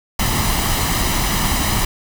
pink noise with comb filter, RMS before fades -18 dBFS, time 0.19-1.85 s, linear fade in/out 5 ms, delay 1 ms, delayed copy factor +0.55, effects none

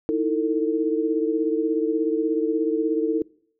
sine tone cluster, 313.9 / 330.5 / 449.2 Hz, D#4 / E4 / A4, +15 / +5 / +36 cents, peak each -24 / -26 / -23 dBFS, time 0.09-3.22 s, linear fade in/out 0 ms, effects noise-tail reverb RT60 0.6 s tail -24 dB re dry

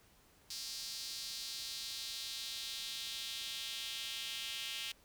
square tone with high-pass filter sweep, 123.47 Hz, B2, in tune, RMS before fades -43 dBFS, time 0.5-4.92 s, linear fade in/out 5 ms, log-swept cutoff 4700 to 3000 Hz, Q 2.9, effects pink hiss -66 dBFS RMS until 5.04 s

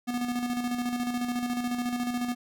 square tone with tremolo, 243.9 Hz, B3, 21 cents flat, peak -27 dBFS, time 0.07-2.35 s, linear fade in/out 20 ms, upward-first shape square, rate 14 Hz, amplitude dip 45%, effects none

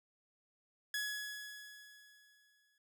sawtooth tone with exponential decay, 1686 Hz, G#6, 26 cents sharp, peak -31 dBFS, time 0.94-2.78 s, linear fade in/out 2 ms, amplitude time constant 400 ms, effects noise-tail reverb RT60 0.1 s tail -25 dB re dry

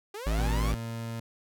sawtooth linear sweep, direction up, 387.9 to 1175 Hz, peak -33 dBFS, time 0.14-0.72 s, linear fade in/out 5 ms
square tone, 54.2 Hz, A1, 25 cents flat, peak -26 dBFS, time 0.26-0.75 s, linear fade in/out 10 ms
30% pulse tone with pitch glide, 117.7 to 114.95 Hz, A#2 to A#2, +17 to -24 cents, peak -31 dBFS, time 0.38-1.2 s, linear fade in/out 5 ms, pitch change -41 cents, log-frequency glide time 0.56-0.73 s
effects none

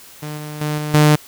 sawtooth tone with level steps, 150.6 Hz, D3, 44 cents sharp, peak -22 / -24 / -15 / -18 / -5 dBFS, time 0.22-1.16 s, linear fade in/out 10 ms, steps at 0.37 / 0.61 / 0.78 / 0.94 s, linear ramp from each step 2 ms, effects white hiss -42 dBFS RMS until 1.27 s

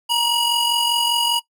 30% pulse ring-modulated tone, 1927 Hz, B6, 43 cents flat, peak -11 dBFS, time 0.09-1.4 s, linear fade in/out 20 ms, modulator 986 Hz, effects noise-tail reverb RT60 0.1 s tail -18 dB re dry

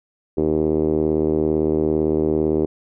5% pulse tone with low-pass filter, 77.78 Hz, D#2, in tune, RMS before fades -19 dBFS, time 0.37-2.66 s, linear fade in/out 10 ms, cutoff 380 Hz, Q 3.5, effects none

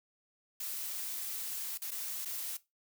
blue noise with dropouts, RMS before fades -39 dBFS, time 0.6-2.57 s, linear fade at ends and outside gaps 5 ms, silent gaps 1.776-1.818 / 1.908-1.915 / 2.25-2.255 s, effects noise-tail reverb RT60 0.2 s tail -17 dB re dry

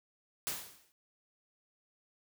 white noise with exponential decay, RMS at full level -34 dBFS, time 0.47-0.92 s, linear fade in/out 0 ms, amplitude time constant 96 ms, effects none

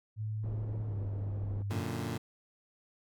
sine tone with pitch glide, 107.8 to 100.58 Hz, A2 to G2, -35 to +45 cents, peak -33 dBFS, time 0.16-1.83 s, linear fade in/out 50 ms, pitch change -120 cents, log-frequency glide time 0.87-0.95 s
pink low-pass noise, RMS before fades -45 dBFS, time 0.43-1.63 s, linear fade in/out 10 ms, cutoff 470 Hz, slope 12 dB/octave
20% pulse chord, Gb augmented, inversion none, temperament equal, 92.5 / 116.54 / 146.83 Hz, Gb2 / Bb2 / D3, 0 / 0 / 0 cents, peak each -35 / -32 / -35 dBFS, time 1.7-2.18 s, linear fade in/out 10 ms
effects none

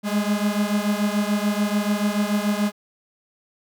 45% pulse beating tone pair, 204.6 / 211.5 Hz, G#3 / G#3, -26 / +32 cents, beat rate 6.9 Hz, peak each -22 / -24 dBFS, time 0.03-2.72 s, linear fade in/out 50 ms, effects none

